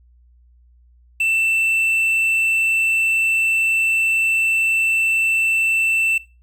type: tone with quantisation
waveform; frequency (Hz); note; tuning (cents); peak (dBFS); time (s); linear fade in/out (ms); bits
triangle; 2669; E7; +21; -14; 1.2-6.18; 5; 7
effects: noise-tail reverb RT60 0.3 s tail -20 dB re dry + added 60 Hz sine -49 dBFS peak until 6.42 s